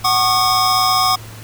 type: tone cluster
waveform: square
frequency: 748 / 1097 / 1212 / 5110 Hz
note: F#5 / C#6 / D#6 / D#8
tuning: +19 / -18 / -46 / +45 cents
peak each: -19 dBFS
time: 0.04-1.16 s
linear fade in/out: 10 ms
effects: added 109 Hz sine -34 dBFS peak until 1.43 s + pink hiss -38 dBFS RMS until 1.43 s